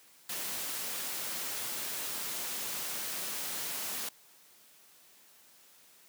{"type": "noise", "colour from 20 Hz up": "white", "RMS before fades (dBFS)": -37, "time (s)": [0.29, 4.09], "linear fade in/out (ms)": 5, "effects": ["white hiss -60 dBFS RMS until 6.08 s", "high-pass 150 Hz 12 dB/octave"]}